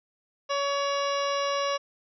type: harmonic tone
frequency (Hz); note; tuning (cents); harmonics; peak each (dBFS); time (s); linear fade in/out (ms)
563; C#5; +27; 1 / 2 / 3 / 4 / 5 / 6 / 7 / 9 / 10; -28 / -29 / -39 / -40 / -37 / -42 / -41 / -42 / -40; 0.49-1.78; 20
effects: none